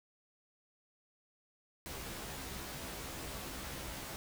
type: noise with comb filter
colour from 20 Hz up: pink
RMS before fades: -44 dBFS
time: 1.86-4.16 s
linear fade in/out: 0 ms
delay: 15 ms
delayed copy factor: +0.85
effects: none